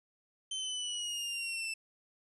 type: exponential sweep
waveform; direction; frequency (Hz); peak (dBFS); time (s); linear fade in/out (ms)
sawtooth; down; 3099 to 2648; -32; 0.51-1.74; 5
effects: resampled to 24000 Hz